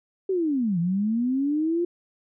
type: linear two-way sweep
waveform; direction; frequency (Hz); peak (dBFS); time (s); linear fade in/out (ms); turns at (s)
sine; down then up; 392 to 164.81 to 352.5; -21; 0.29-1.85; 5; 0.79
effects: none